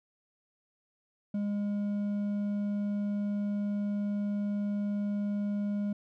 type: tone with hard clipping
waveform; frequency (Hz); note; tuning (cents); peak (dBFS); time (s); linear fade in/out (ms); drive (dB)
triangle; 204.4; G#3; -27; -30; 1.34-5.93; 5; 7
effects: none